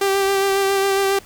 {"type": "tone with vibrato", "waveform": "sawtooth", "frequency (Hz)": 392, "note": "G4", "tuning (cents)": 0, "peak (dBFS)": -12, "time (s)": [0.01, 1.19], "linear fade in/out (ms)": 5, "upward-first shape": "sine", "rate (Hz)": 7.3, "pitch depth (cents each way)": 19, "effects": ["pink hiss -45 dBFS RMS until 1.25 s"]}